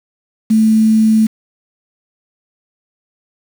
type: tone with quantisation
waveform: sine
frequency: 219.5 Hz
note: A3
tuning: 4 cents flat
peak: -7 dBFS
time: 0.5-1.27 s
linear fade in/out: 10 ms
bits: 5
effects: none